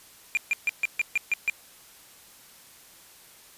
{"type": "tone bursts", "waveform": "triangle", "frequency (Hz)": 2400, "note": "D7", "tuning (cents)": 37, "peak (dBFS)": -19, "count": 8, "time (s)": [0.35, 1.498], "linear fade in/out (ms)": 0, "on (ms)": 21, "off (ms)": 140, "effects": ["white hiss -52 dBFS RMS until 3.57 s", "resampled to 32000 Hz"]}